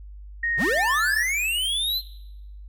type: tone with pitch glide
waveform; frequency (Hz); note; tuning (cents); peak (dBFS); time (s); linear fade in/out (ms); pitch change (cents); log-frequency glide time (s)
sine; 1864.7 to 1729.8; A#6 to A6; 0 to -30; -22; 0.43-1.23; 5; -130; 0.54-1.09
type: linear sweep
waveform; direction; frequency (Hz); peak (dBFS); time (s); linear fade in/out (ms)
square; up; 88.7 to 4167; -23; 0.57-2.02; 50
effects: noise-tail reverb RT60 0.9 s tail -19 dB re dry + added 50 Hz sine -38 dBFS peak until 2.68 s